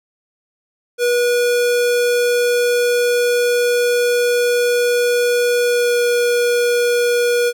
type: tone with pitch glide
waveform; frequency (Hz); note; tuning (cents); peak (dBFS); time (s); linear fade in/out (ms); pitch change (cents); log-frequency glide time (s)
square; 484.2 to 481.4; B4 to B4; -34 to -44; -14; 0.98-7.53; 50; -10; 5.64-5.99
effects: none